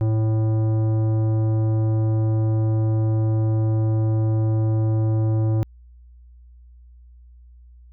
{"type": "tone with tanh clipping", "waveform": "triangle", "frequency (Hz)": 110, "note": "A2", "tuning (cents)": 0, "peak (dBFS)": -19, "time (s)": [0.01, 5.63], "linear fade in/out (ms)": 0, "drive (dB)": 17, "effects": ["added 60 Hz sine -44 dBFS peak until 7.92 s"]}